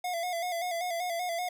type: tone with vibrato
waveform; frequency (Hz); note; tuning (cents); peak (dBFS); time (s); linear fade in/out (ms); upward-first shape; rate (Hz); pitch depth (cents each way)
square; 698.5; F5; 0; -31; 0.04-1.49; 5; square; 5.2; 58
effects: none